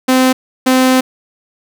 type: tone pair in turn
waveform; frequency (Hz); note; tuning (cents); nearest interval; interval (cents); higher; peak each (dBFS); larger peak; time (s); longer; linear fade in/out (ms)
sawtooth; 258.2 / 258.2; C4 / C4; -23 / -23; unison; 0; neither; -4; neither; 0.08-0.33 / 0.66-1.01; second; 10
effects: none